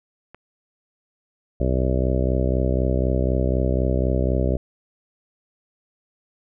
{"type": "click", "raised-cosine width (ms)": 0.5, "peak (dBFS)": -26, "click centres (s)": 0.346}
{"type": "harmonic tone", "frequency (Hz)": 64, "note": "C2", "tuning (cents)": -38, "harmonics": [1, 2, 3, 4, 5, 6, 7, 8, 9, 10], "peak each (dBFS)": [-21, -25, -29, -29, -31, -29, -32, -33, -29, -34], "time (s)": [1.6, 4.57], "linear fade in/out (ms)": 5}
{"effects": []}